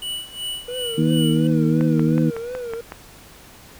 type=tone with tremolo; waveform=square; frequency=2951 Hz; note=F#7; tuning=5 cents flat; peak=-25 dBFS; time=0.02-1.47 s; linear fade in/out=2 ms; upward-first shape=sine; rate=2.7 Hz; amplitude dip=85%
type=tone with vibrato; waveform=triangle; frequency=480.2 Hz; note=B4; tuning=49 cents flat; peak=-25 dBFS; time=0.68-2.81 s; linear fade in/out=5 ms; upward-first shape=triangle; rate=2.8 Hz; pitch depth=110 cents each way
type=harmonic tone; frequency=79.1 Hz; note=D#2; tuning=29 cents sharp; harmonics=2 / 3 / 4; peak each=-18 / -20 / -21 dBFS; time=0.97-2.31 s; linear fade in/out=20 ms
type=click train; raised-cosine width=0.5 ms; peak=-16 dBFS; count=7; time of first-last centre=1.81-2.921 s; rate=5.4 Hz
effects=pink hiss -45 dBFS RMS until 3.79 s